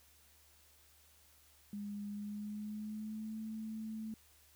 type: tone with pitch glide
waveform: sine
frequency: 204.6 to 219.3 Hz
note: G#3 to A3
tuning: -26 to -6 cents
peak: -40 dBFS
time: 1.73-4.14 s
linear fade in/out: 2 ms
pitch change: +120 cents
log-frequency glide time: 2.08-3.39 s
effects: added 74 Hz sine -70 dBFS peak until 4.55 s + white hiss -66 dBFS RMS until 4.55 s